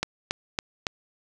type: click train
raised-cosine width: 0.2 ms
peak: -8 dBFS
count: 4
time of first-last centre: 0.03-0.868 s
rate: 3.58 Hz
effects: none